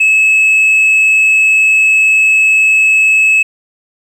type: tone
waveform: sine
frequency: 2591 Hz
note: E7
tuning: 30 cents flat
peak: -3 dBFS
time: 0-3.43 s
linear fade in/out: 10 ms
effects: tanh soft clip ceiling -5 dBFS + 7-bit